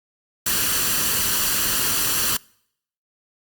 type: noise with comb filter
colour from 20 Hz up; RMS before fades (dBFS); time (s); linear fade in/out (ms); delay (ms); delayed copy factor
white; -21; 0.46-2.37; 5; 0.68; +0.55
effects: noise-tail reverb RT60 0.7 s tail -26 dB re dry + Opus 48 kbps